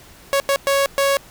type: tone bursts at uneven times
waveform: sawtooth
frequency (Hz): 554.4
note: C#5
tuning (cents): 0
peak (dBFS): -11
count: 4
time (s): 0.33-0.4 / 0.49-0.56 / 0.67-0.86 / 0.98-1.17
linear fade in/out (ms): 0
effects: pink hiss -45 dBFS RMS until 1.3 s